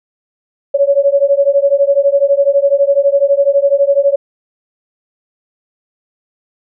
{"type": "beating tone pair", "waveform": "sine", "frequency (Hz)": [554.4, 566.4], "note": ["C#5", "C#5"], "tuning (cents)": [0, 37], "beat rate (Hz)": 12, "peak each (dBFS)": -11, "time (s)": [0.74, 4.16], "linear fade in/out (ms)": 10, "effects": []}